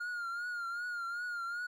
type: tone with vibrato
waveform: triangle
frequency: 1415 Hz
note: F6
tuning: 22 cents sharp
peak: -34 dBFS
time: 0-1.67 s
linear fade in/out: 10 ms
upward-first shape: triangle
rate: 2.6 Hz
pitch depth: 69 cents each way
effects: none